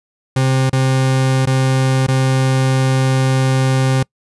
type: tone with dropouts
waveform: 40% pulse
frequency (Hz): 131.9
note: C3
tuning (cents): +14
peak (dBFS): -11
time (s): 0.36-4.03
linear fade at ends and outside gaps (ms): 5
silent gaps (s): 0.697-0.729 / 1.456-1.47 / 2.067-2.083
effects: noise-tail reverb RT60 0.1 s tail -26 dB re dry + resampled to 24000 Hz